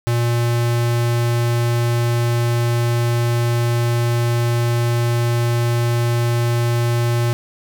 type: tone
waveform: square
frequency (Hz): 118.7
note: A#2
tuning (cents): +32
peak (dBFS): -16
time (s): 0.07-7.33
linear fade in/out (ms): 0
effects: none